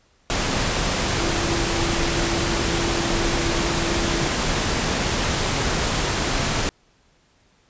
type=tone in noise; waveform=sine; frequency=338.6 Hz; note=E4; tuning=46 cents sharp; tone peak=-27 dBFS; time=1.18-4.27 s; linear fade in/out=0 ms; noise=pink; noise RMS=-22 dBFS; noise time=0.3-6.69 s; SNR=-8 dB; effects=pink hiss -60 dBFS RMS until 7.69 s + resampled to 16000 Hz